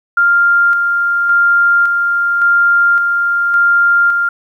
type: tone with tremolo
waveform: sine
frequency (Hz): 1396.9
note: F6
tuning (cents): 0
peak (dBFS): -7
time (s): 0.17-4.29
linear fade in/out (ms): 5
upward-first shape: square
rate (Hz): 0.89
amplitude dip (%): 35
effects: 8-bit